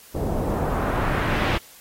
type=noise with low-pass filter sweep; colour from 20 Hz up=pink; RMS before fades=-24 dBFS; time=0.14-1.58 s; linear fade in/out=10 ms; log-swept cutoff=470 to 2900 Hz; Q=1.1; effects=white hiss -48 dBFS RMS until 1.8 s + AAC 48 kbps